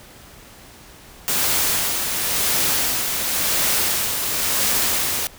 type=noise with tremolo; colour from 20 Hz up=white; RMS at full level=-19 dBFS; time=1.28-5.27 s; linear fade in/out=0 ms; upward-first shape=sine; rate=0.94 Hz; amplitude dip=40%; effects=pink hiss -44 dBFS RMS until 5.38 s